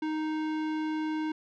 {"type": "tone with tanh clipping", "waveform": "sine", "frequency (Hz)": 311.1, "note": "D#4", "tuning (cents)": 0, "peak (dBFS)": -31, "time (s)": [0.02, 1.32], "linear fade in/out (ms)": 5, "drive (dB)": 18, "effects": []}